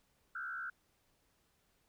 sine tone with frequency modulation, 1455 Hz, F#6, 29 cents flat, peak -39 dBFS, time 0.35-0.7 s, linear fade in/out 5 ms, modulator 69.1 Hz, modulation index 1.6, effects pink hiss -75 dBFS RMS until 1.88 s

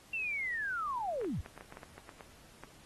sine linear sweep, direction down, 2734 to 51.91 Hz, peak -33 dBFS, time 0.13-1.41 s, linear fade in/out 5 ms
clicks, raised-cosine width 0.5 ms, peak -32 dBFS, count 12, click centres 1.214 / 1.246 / 1.461 / 1.577 / 1.609 / 1.724 / 1.771 / 1.832 / 1.98 / 2.092 / 2.208 / 2.636 s
effects pink hiss -59 dBFS RMS until 2.85 s + AAC 32 kbps

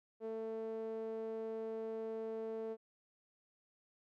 sawtooth tone with band-pass filter, 222.7 Hz, A3, 21 cents sharp, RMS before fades -42 dBFS, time 0.2-2.77 s, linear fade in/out 50 ms, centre 480 Hz, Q 3.8, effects none

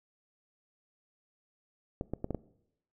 clicks, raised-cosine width 2 ms, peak -20 dBFS, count 5, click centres 2.011 / 2.136 / 2.244 / 2.307 / 2.347 s, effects noise-tail reverb RT60 0.8 s tail -20 dB re dry

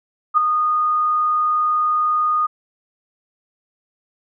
sine tone with ADSR envelope, 1231 Hz, D#6, 19 cents flat, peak -8 dBFS, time 0.34-2.47 s, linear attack 35 ms, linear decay 6 ms, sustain -7 dB, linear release 14 ms, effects none

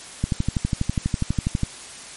click train, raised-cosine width 5 ms, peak -8 dBFS, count 18, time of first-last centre 0.24-1.633 s, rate 12.2 Hz, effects white hiss -39 dBFS RMS until 2.16 s + MP3 48 kbps

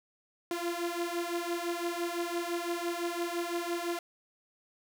sawtooth beating tone pair, 341.6 / 347.5 Hz, F4 / F4, -38 / -9 cents, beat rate 5.9 Hz, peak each -31 dBFS, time 0.51-3.99 s, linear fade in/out 2 ms, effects none

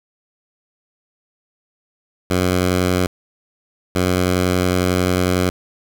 10% pulse tone pair in turn, 91 / 91 Hz, F#2 / F#2, -28 / -28 cents, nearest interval unison, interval 0 cents, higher neither, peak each -7 dBFS, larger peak neither, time 2.3-3.07 / 3.95-5.5 s, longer second, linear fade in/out 5 ms, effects none

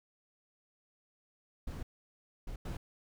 brown noise bursts at uneven times, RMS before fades -40 dBFS, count 3, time 1.67-1.83 / 2.47-2.56 / 2.65-2.77 s, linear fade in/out 5 ms, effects none

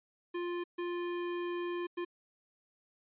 square tone bursts at uneven times, 349.8 Hz, F4, 3 cents sharp, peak -35 dBFS, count 3, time 0.34-0.64 / 0.78-1.87 / 1.97-2.05 s, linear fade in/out 10 ms, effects resampled to 8000 Hz

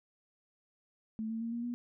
sine tone with pitch steps, 220 / 225.1 / 230.4 / 235.8 / 241.3 Hz, A3 / A3 / A#3 / A#3 / B3, 0 / +40 / -20 / +20 / -40 cents, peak -34 dBFS, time 1.19-1.74 s, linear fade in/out 0 ms, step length 110 ms, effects none

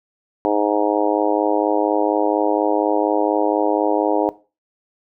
harmonic tone, 104.2 Hz, G#2, 6 cents sharp, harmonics 3 / 4 / 5 / 6 / 7 / 8 / 9, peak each -21 / -22 / -23 / -24 / -24 / -25 / -26 dBFS, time 0.45-4.29 s, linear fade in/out 0 ms, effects noise-tail reverb RT60 0.3 s tail -17 dB re dry

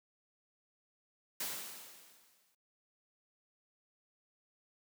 white noise with exponential decay, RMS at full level -37 dBFS, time 1.4-2.55 s, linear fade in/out 5 ms, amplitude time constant 250 ms, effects noise-tail reverb RT60 0.2 s tail -26 dB re dry + high-pass 150 Hz 12 dB/octave

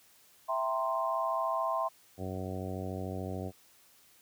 sine chord, C dominant seventh, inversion first, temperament equal, 659.3 / 784 / 932.3 / 1046.5 Hz, E5 / G5 / Bb5 / C6, 0 / 0 / 0 / 0 cents, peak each -33 / -38 / -38 / -32 dBFS, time 0.48-1.89 s, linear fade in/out 20 ms
harmonic tone, 93.6 Hz, F#2, 20 cents sharp, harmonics 1 / 2 / 3 / 4 / 5 / 6 / 7 / 8, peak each -38 / -41 / -43 / -44 / -45 / -46 / -46 / -47 dBFS, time 2.17-3.52 s, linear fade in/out 50 ms
effects white hiss -62 dBFS RMS until 4.21 s + high-pass 60 Hz 12 dB/octave

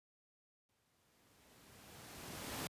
pink noise with exponential growth, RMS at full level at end -41 dBFS, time 0.69-2.67 s, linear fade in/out 0 ms, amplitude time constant 430 ms, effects high-pass 80 Hz 12 dB/octave + resampled to 32000 Hz

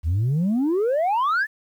sine exponential sweep, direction up, 74 to 1800 Hz, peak -16 dBFS, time 0.03-1.47 s, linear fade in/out 50 ms, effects tanh soft clip ceiling -17 dBFS + 9-bit

